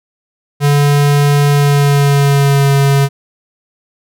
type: tone with pitch glide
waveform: square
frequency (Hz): 144 to 139.26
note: D3 to C#3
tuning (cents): -34 to +8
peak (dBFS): -8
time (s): 0.6-3.09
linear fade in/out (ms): 50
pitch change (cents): -58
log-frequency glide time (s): 1.49-2.72
effects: none